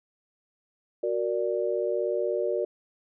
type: chord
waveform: sine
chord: Gb augmented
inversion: none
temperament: equal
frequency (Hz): 370 / 466.2 / 587.3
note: Gb4 / Bb4 / D5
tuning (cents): 0 / 0 / 0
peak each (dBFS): -29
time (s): 1.03-2.65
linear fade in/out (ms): 5
effects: none